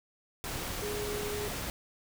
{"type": "tone in noise", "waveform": "sine", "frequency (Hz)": 415.3, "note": "G#4", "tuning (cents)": 0, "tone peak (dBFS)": -35, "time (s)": [0.82, 1.48], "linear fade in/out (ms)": 0, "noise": "pink", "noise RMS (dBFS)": -37, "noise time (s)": [0.44, 1.7], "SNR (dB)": -1, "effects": []}